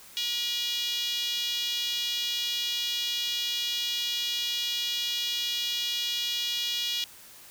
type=tone with high-pass filter; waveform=5% pulse; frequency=480 Hz; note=B4; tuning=49 cents flat; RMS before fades=-30 dBFS; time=0.17-7.04 s; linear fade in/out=0 ms; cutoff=3200 Hz; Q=3.8; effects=white hiss -50 dBFS RMS until 7.5 s